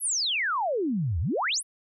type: exponential two-way sweep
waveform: sine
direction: down then up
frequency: 11840 to 73.42 to 11840 Hz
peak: -24 dBFS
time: 0-1.63 s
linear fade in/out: 50 ms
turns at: 1.2 s
effects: none